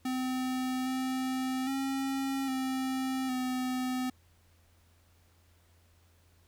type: tone with pitch steps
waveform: square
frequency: 256.7 / 259.5 / 270.1 / 262.1 / 254.8 Hz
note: C4 / C4 / C#4 / C4 / C4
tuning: -33 / -14 / -45 / +3 / -46 cents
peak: -31 dBFS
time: 0.05-4.1 s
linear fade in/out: 5 ms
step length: 810 ms
effects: added 85 Hz sine -63 dBFS peak until 6.47 s + pink hiss -68 dBFS RMS until 6.47 s